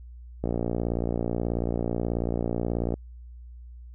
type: click train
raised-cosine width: 2 ms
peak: -14 dBFS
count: 147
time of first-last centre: 0.44-2.94 s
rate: 58.4 Hz
effects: added 60 Hz sine -41 dBFS peak until 3.94 s